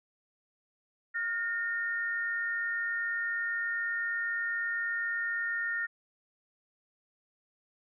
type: tone pair together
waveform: sine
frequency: 1425.4 / 1832 Hz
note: F6 / A#6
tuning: +35 / -31 cents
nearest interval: major third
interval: 434 cents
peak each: -35 / -31 dBFS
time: 1.14-5.87 s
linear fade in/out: 20 ms
effects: none